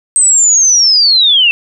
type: linear sweep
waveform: sine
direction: down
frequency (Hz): 8320 to 2635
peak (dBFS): -5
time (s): 0.16-1.51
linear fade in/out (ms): 0
effects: none